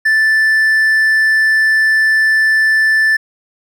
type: tone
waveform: triangle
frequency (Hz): 1760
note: A6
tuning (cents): 0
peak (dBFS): -7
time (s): 0.05-3.17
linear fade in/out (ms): 10
effects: none